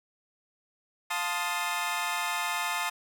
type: chord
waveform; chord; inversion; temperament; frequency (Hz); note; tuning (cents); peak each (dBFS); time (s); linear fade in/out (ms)
20% pulse; F dominant seventh; none; equal with one note detuned; 704.1 / 880 / 1046.5 / 1244.5; F5 / A5 / C6 / Eb6; +14 / 0 / 0 / 0; -32 / -28 / -30 / -29; 1.1-2.9; 10
effects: none